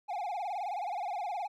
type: tone with vibrato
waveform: triangle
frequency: 767 Hz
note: G5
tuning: 38 cents flat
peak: -31 dBFS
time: 0.08-1.48 s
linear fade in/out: 20 ms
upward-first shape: sine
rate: 19 Hz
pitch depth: 180 cents each way
effects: none